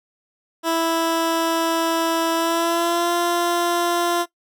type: tone with pitch glide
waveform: 15% pulse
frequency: 329.6 to 346 Hz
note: E4 to F4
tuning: 0 to -16 cents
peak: -12 dBFS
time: 0.63-4.26 s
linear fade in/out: 50 ms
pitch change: +84 cents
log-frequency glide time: 2.35-3.13 s
effects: noise-tail reverb RT60 0.1 s tail -18 dB re dry